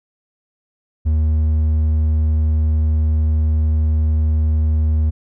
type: tone with hard clipping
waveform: sine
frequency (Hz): 77.78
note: D#2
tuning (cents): 0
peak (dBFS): -14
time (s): 1.05-5.11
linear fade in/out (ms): 20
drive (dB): 3
effects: none